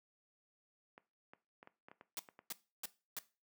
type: clicks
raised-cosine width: 0.5 ms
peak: -39 dBFS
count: 9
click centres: 0.979 / 1.335 / 1.629 / 1.674 / 1.885 / 1.915 / 2.011 / 2.288 / 2.391 s
type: noise bursts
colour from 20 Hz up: white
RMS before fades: -42 dBFS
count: 4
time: 2.17-3.188 s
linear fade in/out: 0 ms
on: 22 ms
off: 310 ms
effects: noise-tail reverb RT60 0.3 s tail -17 dB re dry + high-pass 200 Hz 12 dB/octave